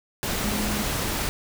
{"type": "tone in noise", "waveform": "sine", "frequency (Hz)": 208.7, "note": "G#3", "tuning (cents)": 9, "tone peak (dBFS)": -28, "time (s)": [0.44, 0.82], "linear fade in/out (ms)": 0, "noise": "pink", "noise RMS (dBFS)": -27, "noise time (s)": [0.23, 1.29], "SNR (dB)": -4, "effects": []}